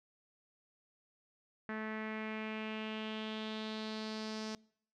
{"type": "tone with low-pass filter sweep", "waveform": "sawtooth", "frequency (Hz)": 217.5, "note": "A3", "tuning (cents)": -20, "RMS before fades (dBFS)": -41, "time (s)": [1.69, 4.55], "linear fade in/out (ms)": 0, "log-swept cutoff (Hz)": [1800, 5400], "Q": 3.6, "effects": ["noise-tail reverb RT60 0.6 s tail -24 dB re dry"]}